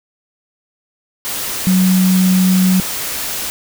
sine tone in noise, 185.8 Hz, F#3, 7 cents sharp, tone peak -9 dBFS, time 1.67-2.8 s, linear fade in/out 0 ms, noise white, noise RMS -22 dBFS, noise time 1.25-3.5 s, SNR +10 dB, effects none

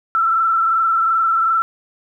sine tone with frequency modulation, 1335 Hz, E6, 22 cents sharp, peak -13 dBFS, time 0.15-1.62 s, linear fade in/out 0 ms, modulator 22.7 Hz, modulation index 1.4, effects 9-bit

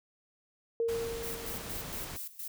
sine tone with exponential decay, 461 Hz, A#4, 19 cents flat, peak -26 dBFS, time 0.8-2.18 s, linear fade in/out 1 ms, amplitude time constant 300 ms
pink noise, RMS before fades -42 dBFS, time 0.88-2.17 s, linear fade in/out 10 ms
violet noise with tremolo, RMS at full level -40 dBFS, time 1.23-2.48 s, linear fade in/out 5 ms, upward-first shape square, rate 4.3 Hz, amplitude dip 80%
effects none

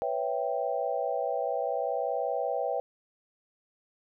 sine chord, C# half-diminished seventh, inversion third, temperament equal, 493.9 / 554.4 / 659.3 / 784 Hz, B4 / C#5 / E5 / G5, 0 / 0 / 0 / 0 cents, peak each -33 dBFS, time 0.02-2.8 s, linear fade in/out 0 ms, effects none

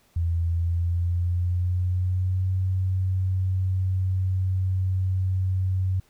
sine tone with pitch glide, 84.3 to 93.54 Hz, E2 to F#2, +39 to +19 cents, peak -21 dBFS, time 0.16-6 s, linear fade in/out 5 ms, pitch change +180 cents, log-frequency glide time 0.5-2.49 s, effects pink hiss -62 dBFS RMS until 6.09 s

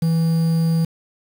triangle tone with quantisation, 164.1 Hz, E3, 8 cents flat, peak -13 dBFS, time 0.02-0.85 s, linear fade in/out 5 ms, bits 6, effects none

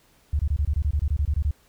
sine tone bursts, 72.9 Hz, D2, 12 cents flat, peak -19 dBFS, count 14, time 0.33-1.511 s, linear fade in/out 5 ms, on 63 ms, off 23 ms, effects pink hiss -60 dBFS RMS until 1.68 s

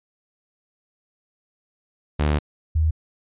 sawtooth / sine tone pair in turn, 74.5 / 78.93 Hz, D2 / D#2, +25 / +25 cents, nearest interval minor second, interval 100 cents, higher second, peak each -14 / -16 dBFS, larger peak first, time 2.19-2.39 / 2.75-2.91 s, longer first, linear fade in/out 10 ms, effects resampled to 8000 Hz

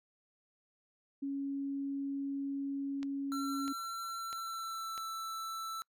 sine tone, 277.3 Hz, C#4, 1 cent sharp, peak -34 dBFS, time 1.22-3.73 s, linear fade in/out 10 ms
click train, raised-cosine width 0.2 ms, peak -29 dBFS, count 4, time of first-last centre 3.03-4.978 s, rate 1.54 Hz
square tone with pitch glide, 1352 to 1325.7 Hz, E6 to E6, +43 to +9 cents, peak -39 dBFS, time 3.32-5.82 s, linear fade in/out 0 ms, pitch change -34 cents, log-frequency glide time 4.18-5.06 s
effects noise-tail reverb RT60 0.1 s tail -26 dB re dry

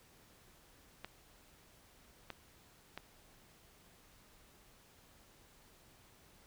clicks, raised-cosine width 0.3 ms, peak -27 dBFS, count 3, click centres 1.046 / 2.303 / 2.976 s, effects pink hiss -64 dBFS RMS until 6.46 s

